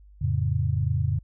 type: chord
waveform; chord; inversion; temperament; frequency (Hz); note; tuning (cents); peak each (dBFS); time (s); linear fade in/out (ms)
sine; F augmented; none; equal; 87.31 / 110 / 138.59; F2 / A2 / C#3; 0 / 0 / 0; -26; 0.21-1.19; 10
effects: added 50 Hz sine -48 dBFS peak until 1.23 s